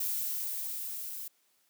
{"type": "noise with level ramp", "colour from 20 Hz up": "violet", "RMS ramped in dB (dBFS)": [-32, -41], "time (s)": [0, 1.28], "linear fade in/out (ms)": 5, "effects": ["white hiss -71 dBFS RMS until 1.69 s", "high-pass 200 Hz 12 dB/octave"]}